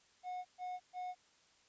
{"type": "tone bursts", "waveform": "triangle", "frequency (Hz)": 728, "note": "F#5", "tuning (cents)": -28, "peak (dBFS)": -38, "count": 3, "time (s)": [0.23, 1.15], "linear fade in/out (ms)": 50, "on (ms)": 220, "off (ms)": 130, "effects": ["white hiss -69 dBFS RMS until 1.68 s", "resampled to 16000 Hz"]}